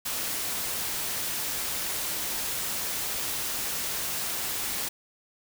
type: noise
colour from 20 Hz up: white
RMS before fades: -31 dBFS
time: 0.05-4.89 s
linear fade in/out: 10 ms
effects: none